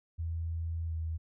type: tone with pitch glide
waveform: sine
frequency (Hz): 82.6 to 80.85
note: E2 to E2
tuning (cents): +4 to -33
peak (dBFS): -32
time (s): 0.18-1.18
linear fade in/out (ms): 20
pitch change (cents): -37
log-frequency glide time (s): 0.87-0.93
effects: none